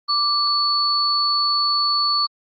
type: tone pair together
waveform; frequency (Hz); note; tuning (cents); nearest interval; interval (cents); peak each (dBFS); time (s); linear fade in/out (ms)
sine; 1175 / 4440; D6 / C#8; +1 / +2; octave + major seventh; 2301; -21 / -18; 0.08-2.27; 20
effects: Opus 24 kbps